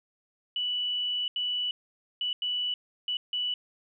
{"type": "tone bursts at uneven times", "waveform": "sine", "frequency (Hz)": 2960, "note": "F#7", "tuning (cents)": 0, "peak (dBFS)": -27, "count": 6, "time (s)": [[0.56, 1.28], [1.36, 1.71], [2.21, 2.33], [2.42, 2.74], [3.08, 3.17], [3.33, 3.54]], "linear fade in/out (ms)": 2, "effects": []}